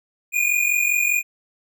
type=tone pair together; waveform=square; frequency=2420 / 2465 Hz; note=D#7 / D#7; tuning=-49 / -17 cents; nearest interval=unison; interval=32 cents; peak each=-21 dBFS; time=0.32-1.23 s; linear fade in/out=50 ms; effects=none